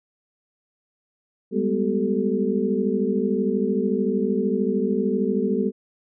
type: tone cluster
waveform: sine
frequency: 195.5 / 208.7 / 247 / 385.6 / 440 Hz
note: G3 / G#3 / B3 / G4 / A4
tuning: -4 / +9 / 0 / -28 / 0 cents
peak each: -26 dBFS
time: 1.51-5.72 s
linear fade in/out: 50 ms
effects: none